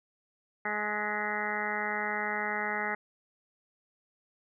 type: harmonic tone with a mistuned harmonic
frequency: 210.1 Hz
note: G#3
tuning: 20 cents sharp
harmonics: 1 / 2 / 3 / 4 / 5 / 6 / 7 / 8 / 9 / 10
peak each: -42 / -40 / -42 / -36 / -47 / -39 / -39 / -40 / -36 / -38 dBFS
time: 0.65-2.95 s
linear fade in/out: 5 ms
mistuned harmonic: 10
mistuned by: -44 cents
effects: none